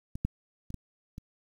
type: clicks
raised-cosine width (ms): 5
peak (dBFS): -24 / -15 / -28 / -24 / -28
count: 5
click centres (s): 0.155 / 0.25 / 0.704 / 0.743 / 1.181
effects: 9-bit